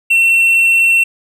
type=tone; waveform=triangle; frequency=2708 Hz; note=E7; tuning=46 cents sharp; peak=-6 dBFS; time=0.1-1.04 s; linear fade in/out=10 ms; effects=none